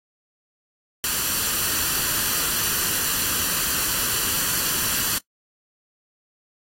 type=noise with comb filter; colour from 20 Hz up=white; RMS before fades=-23 dBFS; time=1.04-5.18 s; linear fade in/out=0 ms; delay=0.68 ms; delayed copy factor=+0.55; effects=noise-tail reverb RT60 0.1 s tail -21 dB re dry + AAC 48 kbps